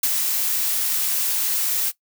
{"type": "noise with ADSR envelope", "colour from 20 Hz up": "blue", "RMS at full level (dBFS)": -18, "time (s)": [0.03, 1.92], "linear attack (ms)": 4, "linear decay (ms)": 42, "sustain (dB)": -4, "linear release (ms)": 35, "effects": ["noise-tail reverb RT60 0.1 s tail -18 dB re dry"]}